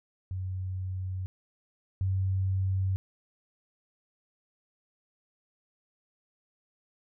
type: tone pair in turn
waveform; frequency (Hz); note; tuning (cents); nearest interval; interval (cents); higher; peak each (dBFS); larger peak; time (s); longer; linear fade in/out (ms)
sine; 93.3 / 95.1; F#2 / F#2; +15 / +48; unison; 33; second; -31 / -25; second; 0.31-1.26 / 2.01-2.96; neither; 0
effects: none